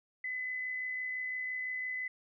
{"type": "tone with amplitude modulation", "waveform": "sine", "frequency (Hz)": 2015, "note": "B6", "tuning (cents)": 34, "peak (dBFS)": -33, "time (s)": [0.24, 2.08], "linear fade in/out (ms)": 5, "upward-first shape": "sine", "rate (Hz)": 65.9, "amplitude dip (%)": 30, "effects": []}